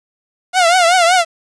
sawtooth tone with vibrato, 706 Hz, F5, 19 cents sharp, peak -5 dBFS, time 0.53-1.25 s, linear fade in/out 50 ms, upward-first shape triangle, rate 5.3 Hz, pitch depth 130 cents each way, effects resampled to 22050 Hz + 7-bit

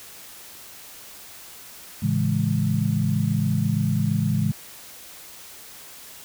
sine chord, A major seventh, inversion none, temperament equal, 110 / 138.59 / 164.81 / 207.7 Hz, A2 / C#3 / E3 / G#3, 0 / 0 / 0 / 0 cents, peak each -25 dBFS, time 2.02-4.52 s, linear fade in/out 10 ms, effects white hiss -43 dBFS RMS until 6.24 s

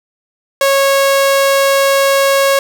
sawtooth tone, 550 Hz, C#5, 14 cents flat, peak -5 dBFS, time 0.61-2.59 s, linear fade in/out 2 ms, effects none

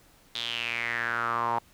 sawtooth tone with band-pass filter sweep, 117.3 Hz, A#2, 11 cents sharp, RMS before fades -30 dBFS, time 0.35-1.59 s, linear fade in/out 5 ms, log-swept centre 3700 to 890 Hz, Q 6, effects pink hiss -59 dBFS RMS until 1.73 s

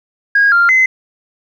sine tone with pitch steps, 1637 / 1393 / 2049 Hz, G#6 / F6 / C7, -25 / -5 / -37 cents, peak -6 dBFS, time 0.35-0.86 s, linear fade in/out 5 ms, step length 170 ms, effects tanh soft clip ceiling -3 dBFS + 8-bit

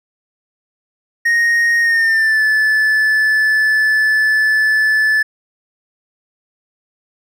triangle tone with pitch glide, 1864.7 to 1739.8 Hz, A#6 to A6, 0 to -20 cents, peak -9 dBFS, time 1.25-5.23 s, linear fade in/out 10 ms, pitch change -120 cents, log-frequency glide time 1.81-2.43 s, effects none

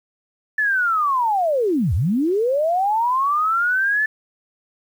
sine linear two-way sweep, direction down then up, 1757 to 69.7 to 1757 Hz, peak -16 dBFS, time 0.58-4.06 s, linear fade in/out 5 ms, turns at 1.94 s, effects 8-bit

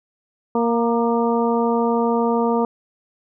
harmonic tone with a mistuned harmonic, 233.1 Hz, A#3, in tune, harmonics 1 / 2 / 3 / 4 / 5, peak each -20 / -20 / -26 / -24 / -29 dBFS, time 0.55-2.65 s, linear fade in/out 2 ms, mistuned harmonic 5, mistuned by +37 cents, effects none

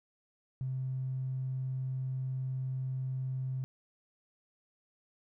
triangle tone with tanh clipping, 130.6 Hz, C3, 3 cents flat, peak -32 dBFS, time 0.61-3.64 s, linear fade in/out 0 ms, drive 2 dB, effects none

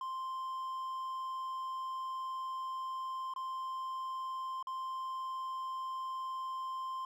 triangle tone with dropouts, 1046.5 Hz, C6, in tune, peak -35 dBFS, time 0.01-7.05 s, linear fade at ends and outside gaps 2 ms, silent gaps 3.338-3.361 / 4.627-4.67 s, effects none

